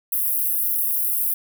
pink high-pass noise, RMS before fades -22 dBFS, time 0.12-1.34 s, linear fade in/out 5 ms, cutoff 11000 Hz, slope 48 dB/octave, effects none

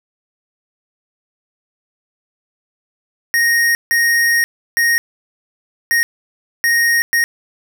square tone bursts at uneven times, 1864.7 Hz, A#6, in tune, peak -12 dBFS, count 6, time 3.34-3.75 / 3.91-4.44 / 4.77-4.98 / 5.91-6.03 / 6.64-7.02 / 7.13-7.24 s, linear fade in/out 0 ms, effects none

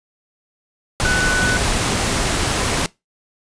sine tone in noise, 1491 Hz, F#6, 13 cents sharp, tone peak -17 dBFS, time 1.05-1.57 s, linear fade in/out 0 ms, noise pink, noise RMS -19 dBFS, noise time 1-2.86 s, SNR -1 dB, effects noise-tail reverb RT60 0.2 s tail -21 dB re dry + resampled to 22050 Hz

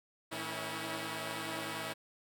5% pulse tone cluster, 111 / 161 / 279 / 323.6 Hz, A2 / E3 / C#4 / E4, +16 / -41 / +11 / -32 cents, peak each -33 / -32 / -33 / -30 dBFS, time 0.31-1.94 s, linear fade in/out 20 ms, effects none

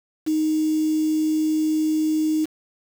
sine tone with quantisation, 311.1 Hz, D#4, in tune, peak -18 dBFS, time 0.26-2.46 s, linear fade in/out 20 ms, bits 6, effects none

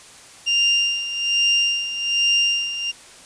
35% pulse tone with tremolo, 2794 Hz, F7, in tune, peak -13 dBFS, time 0.46-2.92 s, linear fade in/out 20 ms, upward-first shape sine, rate 1.2 Hz, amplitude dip 70%, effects white hiss -44 dBFS RMS until 3.25 s + resampled to 22050 Hz

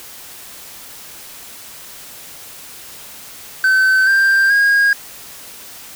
triangle tone with pitch steps, 1532 / 1581.5 / 1632.5 Hz, G6 / G6 / G#6, -40 / +15 / -30 cents, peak -8 dBFS, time 3.64-4.93 s, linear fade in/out 2 ms, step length 430 ms, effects white hiss -36 dBFS RMS until 5.95 s

